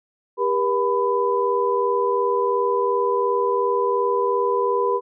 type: tone cluster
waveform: sine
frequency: 397.9 / 480.7 / 999 Hz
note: G4 / B4 / B5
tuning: +26 / -47 / +20 cents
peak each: -22 dBFS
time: 0.37-5.01 s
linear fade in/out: 50 ms
effects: none